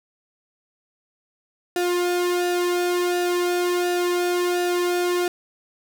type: tone with flanger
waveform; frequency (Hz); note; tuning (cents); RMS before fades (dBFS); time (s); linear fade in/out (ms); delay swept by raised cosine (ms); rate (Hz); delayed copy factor
sawtooth; 354.3; F4; +25; -22; 1.76-5.28; 2; 0.9 to 1.83; 1.4; -0.7
effects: none